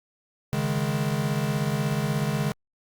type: chord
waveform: square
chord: C# suspended second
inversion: none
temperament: equal with one note detuned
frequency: 139.07 / 155.56 / 207.7 Hz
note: C#3 / D#3 / G#3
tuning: +6 / 0 / 0 cents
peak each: -28 / -29 / -30 dBFS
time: 0.53-2.52 s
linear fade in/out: 0 ms
effects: Opus 48 kbps